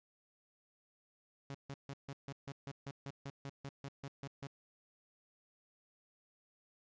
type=tone bursts; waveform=sawtooth; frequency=138.59 Hz; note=C#3; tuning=in tune; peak=-39 dBFS; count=16; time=1.5-4.47 s; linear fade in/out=0 ms; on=45 ms; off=150 ms; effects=resampled to 16000 Hz + 12-bit